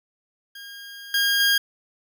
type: tone with level steps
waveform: 20% pulse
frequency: 1620 Hz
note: G#6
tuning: 43 cents flat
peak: -33 / -14 / -12 dBFS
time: 0.55-1.58 s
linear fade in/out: 5 ms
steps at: 1.14 / 1.4 s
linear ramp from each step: 2 ms
effects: none